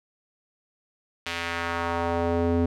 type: tone with band-pass filter sweep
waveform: square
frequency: 84.9 Hz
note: F2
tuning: 48 cents flat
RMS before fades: -26 dBFS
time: 1.26-2.66 s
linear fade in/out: 5 ms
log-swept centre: 2900 to 300 Hz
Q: 1.2
effects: none